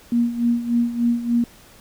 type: tone with tremolo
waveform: sine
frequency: 236.9 Hz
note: A#3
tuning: 28 cents sharp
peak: -14 dBFS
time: 0.12-1.44 s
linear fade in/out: 2 ms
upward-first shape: sine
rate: 3.4 Hz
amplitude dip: 75%
effects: pink hiss -48 dBFS RMS until 1.8 s